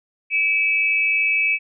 sine tone pair together, 2310 / 2593 Hz, D7 / E7, -29 / -29 cents, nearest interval major second, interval 200 cents, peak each -19 dBFS, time 0.3-1.59 s, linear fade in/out 50 ms, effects none

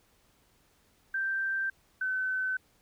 sine tone pair in turn, 1568 / 1520.7 Hz, G6 / F#6, 0 / +47 cents, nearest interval minor second, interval 53 cents, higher first, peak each -28 dBFS, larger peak neither, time 1.14-1.7 / 2.01-2.57 s, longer neither, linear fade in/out 5 ms, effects pink hiss -67 dBFS RMS until 2.81 s

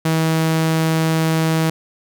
sawtooth tone, 160.8 Hz, E3, 43 cents flat, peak -11 dBFS, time 0.05-1.7 s, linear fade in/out 5 ms, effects none

